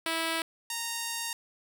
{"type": "tone pair in turn", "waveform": "5% pulse", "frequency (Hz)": [327, 927], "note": ["E4", "A#5"], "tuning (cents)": [-14, -10], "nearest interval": "octave + tritone", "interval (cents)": 1804, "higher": "second", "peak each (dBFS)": [-17, -20], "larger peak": "first", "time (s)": [[0.06, 0.42], [0.7, 1.33]], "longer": "second", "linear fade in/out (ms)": 2, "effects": []}